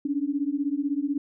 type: beating tone pair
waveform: sine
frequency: 277.2 / 293.2 Hz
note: C#4 / D4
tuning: 0 / -3 cents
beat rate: 16 Hz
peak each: -27 dBFS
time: 0.05-1.18 s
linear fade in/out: 5 ms
effects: none

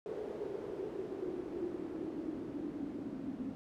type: noise with band-pass filter sweep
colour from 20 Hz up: pink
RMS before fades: -41 dBFS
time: 0.06-3.55 s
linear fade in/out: 0 ms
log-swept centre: 430 to 260 Hz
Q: 6.6
effects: none

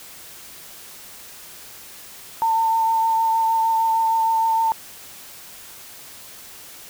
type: tone with vibrato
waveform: sine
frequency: 900 Hz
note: A5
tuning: 39 cents sharp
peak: -16 dBFS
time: 2.42-4.72 s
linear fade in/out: 0 ms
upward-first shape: sine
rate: 6.5 Hz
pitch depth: 14 cents each way
effects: white hiss -41 dBFS RMS until 6.89 s

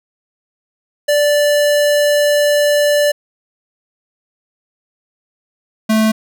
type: tone pair in turn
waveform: square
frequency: 585 / 218.7 Hz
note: D5 / A3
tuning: -7 / -10 cents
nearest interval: octave + perfect fourth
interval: 1703 cents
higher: first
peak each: -11 dBFS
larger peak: neither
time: 1.08-3.12 / 5.89-6.12 s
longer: first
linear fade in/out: 10 ms
effects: none

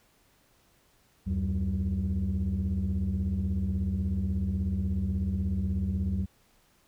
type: tone cluster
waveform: sine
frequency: 73.8 / 90.2 / 191.7 Hz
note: D2 / F#2 / G3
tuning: +9 / -44 / -38 cents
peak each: -29 dBFS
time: 1.26-6.26 s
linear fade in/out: 20 ms
effects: tanh soft clip ceiling -22 dBFS + pink hiss -65 dBFS RMS until 6.87 s

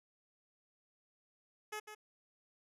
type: tone with echo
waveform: 10% pulse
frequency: 425.5 Hz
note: G#4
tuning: 42 cents sharp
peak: -32 dBFS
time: 1.72-1.8 s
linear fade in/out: 10 ms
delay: 150 ms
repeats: 1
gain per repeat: -8 dB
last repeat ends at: 1.95 s
effects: resampled to 32000 Hz

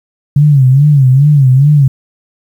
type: tone with vibrato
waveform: sine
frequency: 138.59 Hz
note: C#3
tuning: in tune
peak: -3 dBFS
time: 0.36-1.88 s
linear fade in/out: 5 ms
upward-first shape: sine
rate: 2.4 Hz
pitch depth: 140 cents each way
effects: 7-bit

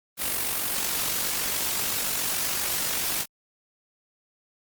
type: noise with amplitude modulation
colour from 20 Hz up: white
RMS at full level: -25 dBFS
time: 0.17-3.26 s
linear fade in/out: 50 ms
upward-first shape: sine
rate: 47.5 Hz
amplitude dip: 50%
effects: Opus 32 kbps

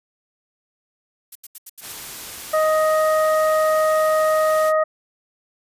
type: noise bursts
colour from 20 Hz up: violet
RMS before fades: -33 dBFS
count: 6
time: 1.32-1.924 s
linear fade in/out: 5 ms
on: 34 ms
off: 80 ms
type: noise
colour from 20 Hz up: white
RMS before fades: -34 dBFS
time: 1.8-4.73 s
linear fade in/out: 50 ms
type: harmonic tone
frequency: 625 Hz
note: D#5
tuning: 8 cents sharp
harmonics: 1 / 2 / 3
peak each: -16 / -21 / -29 dBFS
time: 2.53-4.84 s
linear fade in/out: 10 ms
effects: resampled to 32000 Hz

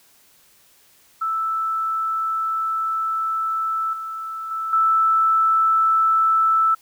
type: tone with level steps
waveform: sine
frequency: 1318.5 Hz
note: E6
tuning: in tune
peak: -20 / -27 / -23 / -14 dBFS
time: 1.21-6.75 s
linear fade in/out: 10 ms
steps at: 3.93 / 4.51 / 4.73 s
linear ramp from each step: 2 ms
effects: white hiss -55 dBFS RMS until 6.81 s

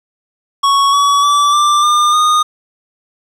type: tone with pitch steps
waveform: square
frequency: 1111 / 1133.7 / 1156.8 / 1180.5 / 1204.6 / 1229.2 Hz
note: C#6 / C#6 / D6 / D6 / D6 / D#6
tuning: +4 / +39 / -27 / +9 / +44 / -21 cents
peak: -9 dBFS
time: 0.63-2.43 s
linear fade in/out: 10 ms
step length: 300 ms
effects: low-pass 8000 Hz 12 dB/octave + 7-bit

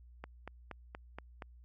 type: click train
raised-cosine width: 0.5 ms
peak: -28 dBFS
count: 6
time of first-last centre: 0.24-1.422 s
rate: 4.23 Hz
effects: added 60 Hz sine -54 dBFS peak until 1.64 s

